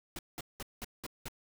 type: noise bursts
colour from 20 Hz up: pink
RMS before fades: -41 dBFS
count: 6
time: 0.16-1.284 s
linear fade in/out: 2 ms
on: 29 ms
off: 190 ms
effects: none